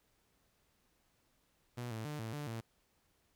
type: tone with pitch steps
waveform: sawtooth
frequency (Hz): 121.4 / 111.1 / 149.5 / 111.8 / 147.2 / 114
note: B2 / A2 / D3 / A2 / D3 / A#2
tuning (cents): -29 / +17 / +31 / +28 / +4 / -38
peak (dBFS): -36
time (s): 1.77-2.61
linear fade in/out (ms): 10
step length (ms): 140
effects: pink hiss -75 dBFS RMS until 3.35 s